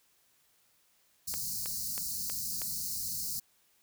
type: band-stop noise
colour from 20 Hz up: white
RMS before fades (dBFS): -36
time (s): 1.27-3.4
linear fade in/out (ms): 10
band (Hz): 230 to 4200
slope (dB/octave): 96
type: click train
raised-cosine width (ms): 0.3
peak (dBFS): -25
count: 5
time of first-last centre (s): 1.34-2.618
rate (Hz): 3.13
effects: white hiss -69 dBFS RMS until 3.82 s